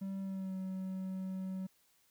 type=tone with pitch glide; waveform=triangle; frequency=193.7 to 188.51 Hz; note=G3 to F#3; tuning=-20 to +33 cents; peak=-35 dBFS; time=0.01-1.67 s; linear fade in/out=10 ms; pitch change=-47 cents; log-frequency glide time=0.22-0.55 s; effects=white hiss -71 dBFS RMS until 2.1 s